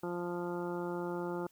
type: harmonic tone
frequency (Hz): 175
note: F3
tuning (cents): +4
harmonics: 1 / 2 / 3 / 4 / 5 / 6 / 7 / 8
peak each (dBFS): -41 / -37 / -43 / -50 / -44 / -53 / -49 / -50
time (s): 0.03-1.47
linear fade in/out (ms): 5
effects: white hiss -68 dBFS RMS until 1.51 s